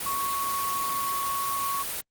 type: tone in noise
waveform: sine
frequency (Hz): 1108.7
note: C#6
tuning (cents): 0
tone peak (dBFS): -27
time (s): 0.06-1.83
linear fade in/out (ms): 5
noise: white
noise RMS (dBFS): -32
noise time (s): 0-2.01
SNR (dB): +2
effects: Opus 32 kbps